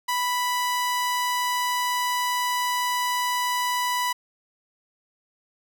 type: tone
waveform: sawtooth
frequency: 987.8 Hz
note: B5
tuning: in tune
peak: -19 dBFS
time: 0.08-4.13 s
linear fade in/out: 10 ms
effects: none